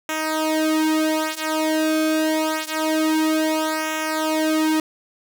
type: tone with flanger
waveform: sawtooth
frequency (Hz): 313.6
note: D#4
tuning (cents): +14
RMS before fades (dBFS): -21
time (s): 0.09-4.8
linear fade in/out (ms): 2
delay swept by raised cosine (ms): 0.22 to 4.22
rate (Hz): 0.26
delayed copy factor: -0.9
effects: none